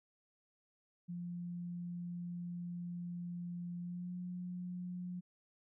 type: tone with pitch glide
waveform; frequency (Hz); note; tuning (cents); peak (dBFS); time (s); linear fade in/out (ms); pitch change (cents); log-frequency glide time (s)
sine; 174.61 to 179.1; F3 to F3; 0 to +44; -40; 1.08-5.21; 20; +44; 3.8-4.13
effects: none